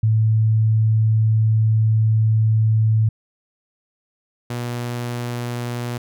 sine / sawtooth tone pair in turn, 110 / 120.72 Hz, A2 / B2, 0 / -39 cents, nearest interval major second, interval 161 cents, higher second, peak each -13 / -20 dBFS, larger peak first, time 0.03-3.09 / 4.5-5.98 s, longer first, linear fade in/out 5 ms, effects none

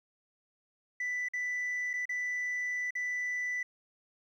sine tone with dropouts, 1983 Hz, B6, 7 cents sharp, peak -29 dBFS, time 1-3.63 s, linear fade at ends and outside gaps 5 ms, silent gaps 1.286-1.335 / 1.933-1.937 / 2.055-2.092 / 2.907-2.952 s, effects tanh soft clip ceiling -30 dBFS + 11-bit

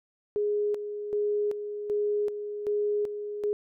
sine tone with tremolo, 415.3 Hz, G#4, in tune, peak -24 dBFS, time 0.36-3.53 s, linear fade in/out 0 ms, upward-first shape square, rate 1.3 Hz, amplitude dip 60%, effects none

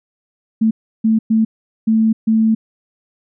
sine tone bursts at uneven times, 221.5 Hz, A3, 12 cents sharp, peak -10 dBFS, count 5, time 0.61-0.71 / 1.04-1.19 / 1.3-1.45 / 1.87-2.13 / 2.27-2.55 s, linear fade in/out 10 ms, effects none

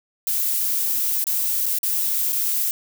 violet noise with dropouts, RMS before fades -22 dBFS, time 0.27-2.71 s, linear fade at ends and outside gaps 1 ms, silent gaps 1.241-1.268 / 1.658-1.663 / 1.787-1.831 / 2.323-2.328 s, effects none

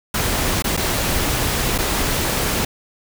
pink noise with dropouts, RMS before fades -20 dBFS, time 0.14-2.65 s, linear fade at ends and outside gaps 5 ms, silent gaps 0.623-0.642 / 0.767-0.774 / 1.78-1.785 s, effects none

